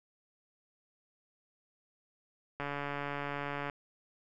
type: click train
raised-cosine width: 0.5 ms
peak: -22 dBFS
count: 158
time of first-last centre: 2.6-3.698 s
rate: 143 Hz
effects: none